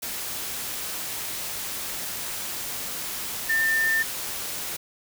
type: tone in noise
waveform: sine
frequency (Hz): 1796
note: A6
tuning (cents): +35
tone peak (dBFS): -20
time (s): 3.49-4.03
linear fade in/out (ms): 10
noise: white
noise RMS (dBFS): -32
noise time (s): 0.02-4.77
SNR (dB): +9
effects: none